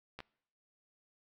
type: clicks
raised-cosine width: 0.3 ms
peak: -28 dBFS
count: 2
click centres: 0.19 / 0.204 s
effects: noise-tail reverb RT60 0.7 s tail -24 dB re dry